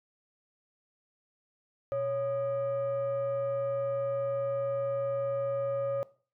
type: tone with frequency modulation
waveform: sine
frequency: 554.4 Hz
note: C#5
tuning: in tune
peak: -27 dBFS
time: 1.92-6.03 s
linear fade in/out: 0 ms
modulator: 677 Hz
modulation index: 0.35
effects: noise-tail reverb RT60 0.4 s tail -19 dB re dry + tanh soft clip ceiling -24 dBFS

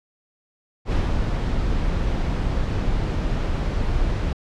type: noise with ADSR envelope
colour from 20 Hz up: brown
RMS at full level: -19 dBFS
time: 0.85-4.33 s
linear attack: 76 ms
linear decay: 240 ms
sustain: -3 dB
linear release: 5 ms
effects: low-pass 5000 Hz 12 dB/octave

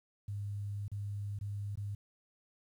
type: tone with dropouts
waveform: sine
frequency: 101.7 Hz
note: G#2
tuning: 36 cents flat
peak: -36 dBFS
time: 0.28-1.95 s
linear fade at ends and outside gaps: 5 ms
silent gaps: 0.881-0.916 / 1.389-1.41 / 1.756-1.773 s
effects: 11-bit

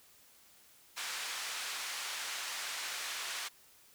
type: band-pass noise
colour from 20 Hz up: pink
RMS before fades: -40 dBFS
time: 0.96-3.49 s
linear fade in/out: 20 ms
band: 1400 to 8500 Hz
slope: 12 dB/octave
effects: white hiss -62 dBFS RMS until 3.94 s

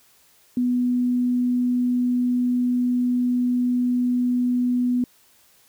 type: tone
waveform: sine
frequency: 246.9 Hz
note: B3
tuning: in tune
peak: -18 dBFS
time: 0.57-5.04 s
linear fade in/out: 2 ms
effects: white hiss -57 dBFS RMS until 5.68 s

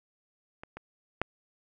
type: clicks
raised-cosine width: 0.5 ms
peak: -27 / -26 / -12 dBFS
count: 3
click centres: 0.635 / 0.77 / 1.216 s
effects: none

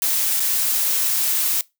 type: noise with dropouts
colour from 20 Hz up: blue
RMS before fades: -20 dBFS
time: 0.02-1.61 s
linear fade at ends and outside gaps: 1 ms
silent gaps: 0.397-0.402 s
effects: noise-tail reverb RT60 0.2 s tail -21 dB re dry

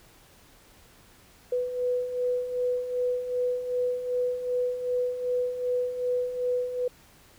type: beating tone pair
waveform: sine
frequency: 493.9 / 496.5 Hz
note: B4 / B4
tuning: 0 / +9 cents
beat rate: 2.6 Hz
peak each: -33 / -26 dBFS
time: 1.52-6.88 s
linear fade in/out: 5 ms
effects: pink hiss -56 dBFS RMS until 7.38 s

